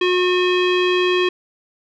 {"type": "tone with low-pass filter", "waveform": "square", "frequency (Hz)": 362, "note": "F#4", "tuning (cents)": -38, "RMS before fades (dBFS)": -17, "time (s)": [0.01, 1.29], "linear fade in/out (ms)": 5, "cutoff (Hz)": 3000, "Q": 4.1, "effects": []}